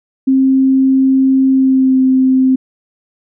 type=tone with pitch glide; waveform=sine; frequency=265.5 to 260.9 Hz; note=C4 to C4; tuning=+25 to -5 cents; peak=-7 dBFS; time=0.27-2.56 s; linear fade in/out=10 ms; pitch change=-30 cents; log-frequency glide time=1.51-2 s; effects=none